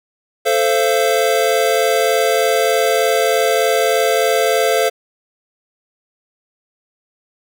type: chord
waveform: square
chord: F major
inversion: first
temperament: equal with one note detuned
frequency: 440 / 523.3 / 682.1 Hz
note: A4 / C5 / F5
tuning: 0 / 0 / -41 cents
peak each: -18 dBFS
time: 0.45-4.9 s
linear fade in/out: 20 ms
effects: none